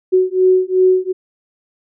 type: beating tone pair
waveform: sine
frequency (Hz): 370 / 372.7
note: F#4 / F#4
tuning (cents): 0 / +13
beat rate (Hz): 2.7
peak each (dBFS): -13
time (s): 0.12-1.13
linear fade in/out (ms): 20
effects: none